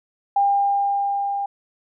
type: tone with level ramp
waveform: sine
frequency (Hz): 801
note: G5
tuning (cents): +37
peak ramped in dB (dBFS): -14 to -22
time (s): 0.36-1.46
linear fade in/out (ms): 5
effects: none